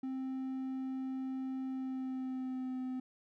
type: tone with pitch glide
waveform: triangle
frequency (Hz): 262.7 to 256.6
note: C4 to C4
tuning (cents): +7 to -34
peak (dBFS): -34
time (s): 0.03-3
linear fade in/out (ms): 5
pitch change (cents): -41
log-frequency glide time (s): 1.68-2.78
effects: none